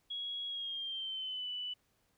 sine tone with pitch glide, 3322 to 2977 Hz, G#7 to F#7, 0 to +10 cents, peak -37 dBFS, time 0.1-1.74 s, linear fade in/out 10 ms, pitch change -190 cents, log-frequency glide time 0.47-1.49 s, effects pink hiss -75 dBFS RMS until 2.17 s

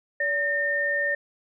sine tone pair together, 573 / 1819.2 Hz, D5 / A#6, -43 / -43 cents, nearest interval octave + minor sixth, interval 2000 cents, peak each -29 / -23 dBFS, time 0.2-1.15 s, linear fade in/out 5 ms, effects none

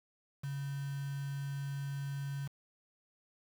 sine tone with quantisation, 139.7 Hz, C#3, 14 cents sharp, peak -36 dBFS, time 0.43-2.48 s, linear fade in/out 10 ms, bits 8, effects none

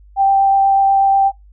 sine tone with vibrato, 784 Hz, G5, in tune, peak -9 dBFS, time 0.16-1.32 s, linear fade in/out 50 ms, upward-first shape triangle, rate 8.2 Hz, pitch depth 9 cents each way, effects noise-tail reverb RT60 0.2 s tail -22 dB re dry + added 50 Hz sine -41 dBFS peak until 1.52 s

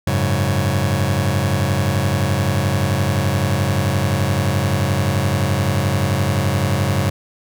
sawtooth chord, F# suspended second, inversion none, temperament just, 92.5 / 104.06 / 138.75 Hz, F#2 / G#2 / C#3, 0 / +4 / +2 cents, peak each -16 dBFS, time 0.07-7.1 s, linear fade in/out 5 ms, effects none

